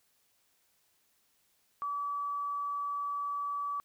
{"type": "tone", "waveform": "sine", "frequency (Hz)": 1148, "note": "D6", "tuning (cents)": -40, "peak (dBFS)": -32, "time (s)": [1.82, 3.8], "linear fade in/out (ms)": 0, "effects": ["white hiss -72 dBFS RMS until 3.84 s"]}